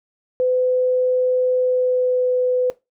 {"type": "tone with pitch glide", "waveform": "sine", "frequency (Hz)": [506, 502.2], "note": ["B4", "B4"], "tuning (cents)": [42, 29], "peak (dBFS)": -15, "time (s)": [0.4, 2.7], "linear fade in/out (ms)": 0, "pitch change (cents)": -13, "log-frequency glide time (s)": [1.54, 2.31], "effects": ["noise-tail reverb RT60 0.2 s tail -18 dB re dry"]}